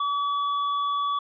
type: tone with tanh clipping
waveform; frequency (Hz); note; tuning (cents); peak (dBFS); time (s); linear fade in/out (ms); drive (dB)
sine; 1142; D6; -49; -25; 0-1.19; 5; 11
effects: resampled to 11025 Hz

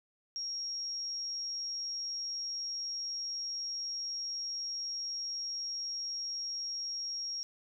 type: tone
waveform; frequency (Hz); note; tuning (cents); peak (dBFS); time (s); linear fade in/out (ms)
sine; 5588; F8; 0; -35; 0.36-7.43; 0
effects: none

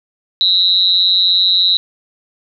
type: tone with amplitude modulation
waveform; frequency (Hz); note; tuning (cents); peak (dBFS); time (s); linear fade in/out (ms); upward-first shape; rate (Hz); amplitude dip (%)
sine; 3905; B7; -20; -5; 0.41-1.77; 0; sine; 183; 100
effects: none

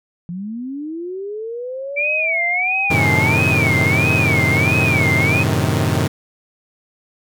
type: linear sweep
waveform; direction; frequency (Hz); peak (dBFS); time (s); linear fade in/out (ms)
sine; up; 167.8 to 913; -24; 0.29-3.38; 0
type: tone with vibrato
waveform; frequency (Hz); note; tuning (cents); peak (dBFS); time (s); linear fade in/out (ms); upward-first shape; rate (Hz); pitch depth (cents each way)
sine; 2300; D7; -37; -16; 1.96-5.44; 20; sine; 1.5; 170
type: chord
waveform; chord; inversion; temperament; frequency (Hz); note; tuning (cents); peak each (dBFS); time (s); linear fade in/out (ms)
sawtooth; F# diminished seventh; none; equal; 92.5 / 110 / 130.81 / 155.56; F#2 / A2 / C3 / Eb3; 0 / 0 / 0 / 0; -17; 2.9-6.08; 10
effects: none

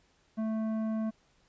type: tone with tanh clipping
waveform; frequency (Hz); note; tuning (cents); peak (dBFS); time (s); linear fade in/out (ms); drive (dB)
sine; 220; A3; 0; -31; 0.37-1.11; 20; 11
effects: pink hiss -68 dBFS RMS until 1.48 s + resampled to 16000 Hz

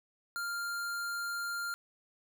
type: tone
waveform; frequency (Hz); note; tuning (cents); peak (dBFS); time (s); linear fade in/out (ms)
square; 1396.9; F6; 0; -35; 0.36-1.74; 0
effects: none

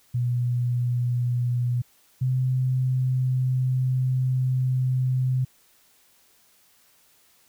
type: tone pair in turn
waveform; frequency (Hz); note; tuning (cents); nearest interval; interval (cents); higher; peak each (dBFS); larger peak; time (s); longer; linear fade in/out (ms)
sine; 122.2 / 128.62; B2 / C3; -18 / -29; minor second; 89; second; -21 / -20; second; 0.14-1.82 / 2.21-5.45; second; 10
effects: white hiss -60 dBFS RMS until 7.48 s

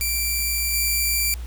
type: tone with level steps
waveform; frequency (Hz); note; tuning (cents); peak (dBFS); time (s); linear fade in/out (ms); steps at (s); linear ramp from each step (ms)
5% pulse; 2349; D7; 0; -12 / -10; 0.01-1.34; 0; 0.73; 10
effects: added 60 Hz sine -29 dBFS peak until 1.46 s + pink hiss -47 dBFS RMS until 1.46 s

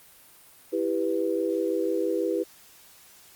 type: chord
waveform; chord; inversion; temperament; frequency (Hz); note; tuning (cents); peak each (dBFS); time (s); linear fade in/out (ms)
sine; E minor; none; just; 329.6 / 395.6 / 494.4; E4 / G4 / B4; 0 / +16 / +2; -28; 0.72-2.44; 20
effects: white hiss -53 dBFS RMS until 3.35 s + Opus 32 kbps

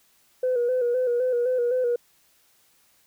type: tone with vibrato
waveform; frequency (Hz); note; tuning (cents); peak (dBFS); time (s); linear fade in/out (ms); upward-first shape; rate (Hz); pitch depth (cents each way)
sine; 493.9; B4; 0; -19; 0.43-1.96; 5; square; 3.9; 49
effects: tanh soft clip ceiling -17 dBFS + white hiss -62 dBFS RMS until 3.06 s

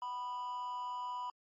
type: tone with amplitude modulation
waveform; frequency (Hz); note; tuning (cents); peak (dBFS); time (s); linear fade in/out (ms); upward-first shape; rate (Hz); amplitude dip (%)
triangle; 987.8; B5; 0; -33; 0.02-1.3; 2; sine; 239; 55
effects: MP3 32 kbps

